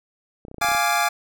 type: clicks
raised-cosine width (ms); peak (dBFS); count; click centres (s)
2; -25; 10; 0.451 / 0.483 / 0.514 / 0.544 / 0.583 / 0.614 / 0.646 / 0.687 / 0.717 / 0.749
type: chord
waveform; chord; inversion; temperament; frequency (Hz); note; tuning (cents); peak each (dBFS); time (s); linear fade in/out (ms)
25% pulse; D diminished; first; equal; 698.5 / 830.6 / 1174.7; F5 / Ab5 / D6; 0 / 0 / 0; -19 / -19 / -20; 0.61-1.09; 10
effects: none